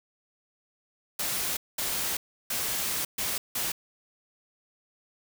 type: noise bursts at uneven times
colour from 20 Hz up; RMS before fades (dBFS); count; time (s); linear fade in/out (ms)
white; -30; 5; 1.19-1.57 / 1.78-2.17 / 2.5-3.05 / 3.18-3.38 / 3.55-3.72; 5
effects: none